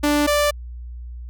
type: tone pair in turn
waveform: sawtooth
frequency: 293.7 / 587.4 Hz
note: D4 / D5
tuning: 0 / 0 cents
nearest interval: octave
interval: 1200 cents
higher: second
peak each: -12 dBFS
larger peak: neither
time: 0.03-0.27 / 0.27-0.51 s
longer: neither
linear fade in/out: 10 ms
effects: added 60 Hz sine -31 dBFS peak until 1.29 s